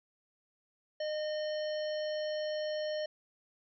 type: harmonic tone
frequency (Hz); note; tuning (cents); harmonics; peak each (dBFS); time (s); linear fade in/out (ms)
611; D#5; -32; 1 / 3 / 5 / 7 / 9; -33 / -46 / -47 / -49 / -50; 1-3.06; 5
effects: none